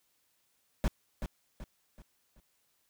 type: noise with echo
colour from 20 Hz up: brown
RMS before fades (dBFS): -27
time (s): 0.84-0.88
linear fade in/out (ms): 0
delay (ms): 380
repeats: 4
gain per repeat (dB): -8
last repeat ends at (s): 2.4
effects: white hiss -74 dBFS RMS until 2.89 s